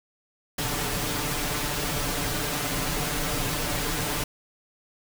pink noise with comb filter, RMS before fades -28 dBFS, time 0.58-4.24 s, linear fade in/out 5 ms, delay 6.8 ms, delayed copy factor +0.75, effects none

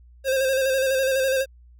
square tone with vibrato, 530 Hz, C5, 22 cents sharp, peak -20 dBFS, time 0.24-1.46 s, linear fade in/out 50 ms, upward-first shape square, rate 12 Hz, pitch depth 32 cents each way, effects added 60 Hz sine -47 dBFS peak until 1.79 s

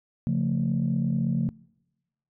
sine chord, Db augmented, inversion none, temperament equal with one note detuned, 138.59 / 174.61 / 223.7 Hz, Db3 / F3 / A3, 0 / 0 / +29 cents, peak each -26 dBFS, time 0.27-1.49 s, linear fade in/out 0 ms, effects noise-tail reverb RT60 1.0 s tail -26 dB re dry + tanh soft clip ceiling -16 dBFS

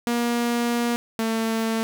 sawtooth tone pair in turn, 237.7 / 224.4 Hz, A#3 / A3, +34 / +34 cents, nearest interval minor second, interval 100 cents, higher first, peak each -17 / -18 dBFS, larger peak first, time 0.07-0.96 / 1.19-1.83 s, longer first, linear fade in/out 0 ms, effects none

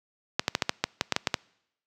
clicks, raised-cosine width 0.2 ms, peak -5 dBFS, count 11, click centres 0.395 / 0.481 / 0.551 / 0.622 / 0.694 / 0.84 / 1.011 / 1.123 / 1.164 / 1.272 / 1.342 s, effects noise-tail reverb RT60 0.8 s tail -26 dB re dry + high-pass 100 Hz 12 dB/octave

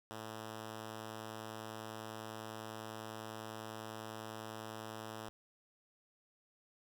5% pulse tone, 110 Hz, A2, in tune, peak -33 dBFS, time 0.11-5.29 s, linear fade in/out 0 ms, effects none

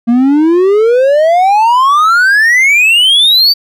triangle exponential sweep, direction up, 229.6 to 4659 Hz, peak -3 dBFS, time 0.07-3.54 s, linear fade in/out 20 ms, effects none

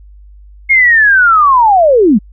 sine linear sweep, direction down, 2172 to 181.1 Hz, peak -4 dBFS, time 0.69-2.19 s, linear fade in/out 20 ms, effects added 50 Hz sine -34 dBFS peak until 2.32 s

